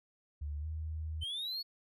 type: tone with pitch glide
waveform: sine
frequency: 73.42 to 78.69 Hz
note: D2 to D#2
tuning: 0 to +20 cents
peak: -36 dBFS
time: 0.41-1.24 s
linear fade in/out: 10 ms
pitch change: +120 cents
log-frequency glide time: 0.6-0.66 s
type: linear sweep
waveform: triangle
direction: up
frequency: 3030 to 4435 Hz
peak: -35 dBFS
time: 1.21-1.63 s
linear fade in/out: 20 ms
effects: none